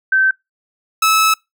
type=tone pair in turn; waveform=sine / sawtooth; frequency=1546 / 1300 Hz; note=G6 / E6; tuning=-24 / -24 cents; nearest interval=minor third; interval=300 cents; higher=first; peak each=-10 / -7 dBFS; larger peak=second; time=0.12-0.31 / 1.02-1.34 s; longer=second; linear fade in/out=5 ms; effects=noise-tail reverb RT60 0.2 s tail -26 dB re dry